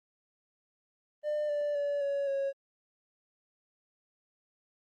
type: tone with pitch steps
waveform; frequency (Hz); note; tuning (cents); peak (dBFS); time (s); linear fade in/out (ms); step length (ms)
triangle; 599 / 586.3 / 573.9 / 561.8 / 549.9; D5 / D5 / D5 / C#5 / C#5; +34 / -3 / -40 / +23 / -14; -26; 1.23-2.53; 50; 260
effects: tanh soft clip ceiling -23 dBFS + Opus 24 kbps